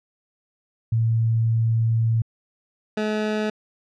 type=tone pair in turn; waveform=sine / 20% pulse; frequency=113.6 / 213.8 Hz; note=A#2 / A3; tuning=-44 / -49 cents; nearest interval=major seventh; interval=1095 cents; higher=second; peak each=-17 dBFS; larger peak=neither; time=0.92-2.22 / 2.97-3.5 s; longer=first; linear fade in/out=5 ms; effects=low-pass 4000 Hz 12 dB/octave